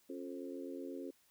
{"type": "harmonic tone with a mistuned harmonic", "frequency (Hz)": 88.1, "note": "F2", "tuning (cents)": 16, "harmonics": [3, 4, 5, 6], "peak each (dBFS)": [-45, -47, -49, -51], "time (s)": [0.09, 1.11], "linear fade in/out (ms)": 10, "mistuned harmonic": 3, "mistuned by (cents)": 59, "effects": ["white hiss -71 dBFS RMS until 1.3 s"]}